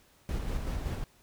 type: noise with tremolo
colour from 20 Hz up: brown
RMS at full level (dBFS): -32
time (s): 0.29-1.04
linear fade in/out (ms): 0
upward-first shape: square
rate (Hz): 5.3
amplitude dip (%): 30
effects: pink hiss -63 dBFS RMS until 1.22 s